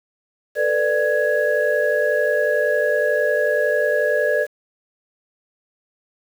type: tone cluster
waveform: sine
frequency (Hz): 445.7 / 496.7 / 591 / 1669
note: A4 / B4 / D5 / G#6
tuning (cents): +22 / +10 / +11 / +8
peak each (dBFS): -23 / -22 / -19 / -22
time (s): 0.55-4.47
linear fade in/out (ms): 50
effects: tanh soft clip ceiling -6 dBFS + 7-bit